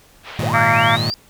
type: band-pass noise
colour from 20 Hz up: white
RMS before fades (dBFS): -35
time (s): 0.23-0.53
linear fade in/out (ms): 50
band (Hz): 430 to 3400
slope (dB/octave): 24
type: chord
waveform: sawtooth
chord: Ab suspended second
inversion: none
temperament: just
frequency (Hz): 103.83 / 116.8 / 155.74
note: Ab2 / Bb2 / Eb3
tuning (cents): 0 / +4 / +2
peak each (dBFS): -21 / -18 / -20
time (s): 0.39-1.1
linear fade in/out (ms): 0
type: linear sweep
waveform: sine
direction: up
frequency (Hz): 462.7 to 4855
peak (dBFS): -22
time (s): 0.43-1.14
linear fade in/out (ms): 0
type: harmonic tone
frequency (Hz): 229.4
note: A#3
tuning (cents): -28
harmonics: 3 / 4 / 5 / 6 / 7 / 8 / 9 / 10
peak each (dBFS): -19 / -20 / -21 / -22 / -22 / -23 / -24 / -24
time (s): 0.53-0.97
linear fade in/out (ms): 20
effects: pink hiss -50 dBFS RMS until 1.29 s